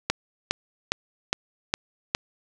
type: click train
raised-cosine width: 0.2 ms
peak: -4 dBFS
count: 6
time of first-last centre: 0.1-2.149 s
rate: 2.44 Hz
effects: none